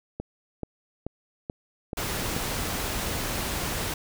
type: click train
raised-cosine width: 2 ms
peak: -18 dBFS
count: 6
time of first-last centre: 0.2-2.365 s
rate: 2.31 Hz
type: noise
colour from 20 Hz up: pink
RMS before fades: -30 dBFS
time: 1.97-3.94 s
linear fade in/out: 5 ms
effects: none